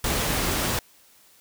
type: noise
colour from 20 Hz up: pink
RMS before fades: -25 dBFS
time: 0.04-0.79 s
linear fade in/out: 2 ms
effects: white hiss -56 dBFS RMS until 1.4 s